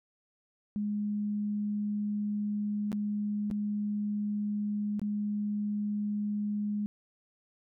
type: tone with dropouts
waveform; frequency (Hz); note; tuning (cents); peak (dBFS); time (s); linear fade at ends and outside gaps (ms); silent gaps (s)
sine; 207.7; G#3; 0; -29; 0.76-6.86; 0; 2.918-2.928 / 3.502-3.512 / 4.995-5.016
effects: none

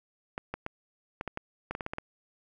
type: clicks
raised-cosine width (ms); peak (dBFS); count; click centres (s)
0.5; -19; 12; 0.379 / 0.54 / 0.664 / 1.211 / 1.277 / 1.374 / 1.71 / 1.751 / 1.808 / 1.864 / 1.935 / 1.984
effects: 10-bit

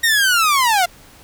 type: linear sweep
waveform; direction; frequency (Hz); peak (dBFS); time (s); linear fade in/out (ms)
sawtooth; down; 1881 to 679; -9; 0.03-0.86; 10
effects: pink hiss -45 dBFS RMS until 1.23 s

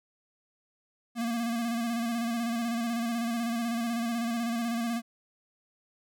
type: tone with vibrato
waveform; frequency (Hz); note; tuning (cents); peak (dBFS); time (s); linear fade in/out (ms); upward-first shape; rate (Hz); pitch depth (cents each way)
square; 233.1; A#3; 0; -29; 1.15-5.02; 50; square; 16; 35
effects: none

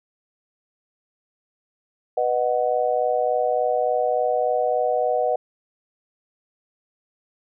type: chord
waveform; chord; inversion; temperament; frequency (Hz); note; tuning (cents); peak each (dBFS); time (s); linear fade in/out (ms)
sine; B major; none; just; 493.9 / 617.4 / 740.8; B4 / D#5 / F#5; 0 / -14 / +2; -23; 2.17-5.36; 5
effects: none

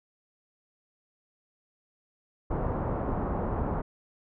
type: low-pass noise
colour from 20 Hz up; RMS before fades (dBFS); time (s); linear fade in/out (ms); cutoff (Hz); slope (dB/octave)
pink; -30; 2.5-3.82; 10; 1100; 24
effects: none

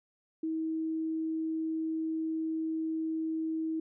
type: tone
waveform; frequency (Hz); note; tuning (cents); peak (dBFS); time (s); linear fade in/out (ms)
sine; 320.1; D#4; +49; -30; 0.43-3.8; 5
effects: none

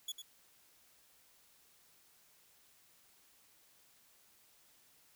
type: tone with echo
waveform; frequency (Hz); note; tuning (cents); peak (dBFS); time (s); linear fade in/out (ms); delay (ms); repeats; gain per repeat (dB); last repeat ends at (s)
sawtooth; 3386; G#7; +33; -35; 0.08-0.12; 5; 100; 1; -8; 0.22
effects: white hiss -67 dBFS RMS until 5.15 s

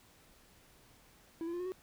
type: tone with pitch steps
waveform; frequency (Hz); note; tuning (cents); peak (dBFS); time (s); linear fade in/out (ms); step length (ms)
triangle; 329.6 / 339.8 / 350.4 / 361.3 / 372.5; E4 / F4 / F4 / F#4 / F#4; 0 / -47 / +6 / -41 / +12; -34; 1.41-1.72; 0; 62
effects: pink hiss -63 dBFS RMS until 1.82 s

